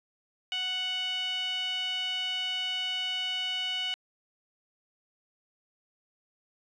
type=tone with band-pass filter; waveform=sawtooth; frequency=740 Hz; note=F#5; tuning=in tune; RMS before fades=-32 dBFS; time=0.52-3.94 s; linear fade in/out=0 ms; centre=2900 Hz; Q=6.3; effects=resampled to 24000 Hz